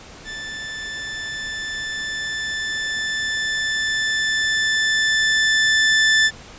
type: tone with level ramp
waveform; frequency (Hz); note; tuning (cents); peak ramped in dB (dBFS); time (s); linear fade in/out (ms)
sawtooth; 1760; A6; 0; -26 to -9; 0.24-6.31; 50
effects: pink hiss -41 dBFS RMS until 6.58 s + resampled to 16000 Hz